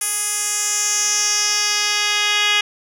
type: tone with band-pass filter sweep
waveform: 10% pulse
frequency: 415.3 Hz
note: G#4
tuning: in tune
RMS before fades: -19 dBFS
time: 0.01-2.61 s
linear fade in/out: 5 ms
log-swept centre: 10000 to 3300 Hz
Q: 2.7
effects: none